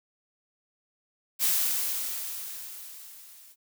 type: noise with level ramp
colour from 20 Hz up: blue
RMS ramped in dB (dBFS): -23 to -53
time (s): 1.39-3.56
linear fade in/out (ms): 50
effects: none